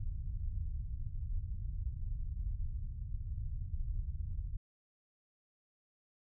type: low-pass noise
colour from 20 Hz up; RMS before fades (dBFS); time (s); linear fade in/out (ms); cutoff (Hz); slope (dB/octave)
pink; -38; 0-4.57; 5; 100; 24
effects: none